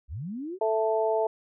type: linear sweep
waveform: sine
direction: up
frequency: 51.2 to 394 Hz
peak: -32 dBFS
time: 0.08-0.59 s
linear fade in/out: 50 ms
type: harmonic tone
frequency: 220 Hz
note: A3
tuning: in tune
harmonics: 2 / 3 / 4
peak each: -26 / -26 / -30 dBFS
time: 0.61-1.27 s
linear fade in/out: 5 ms
effects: none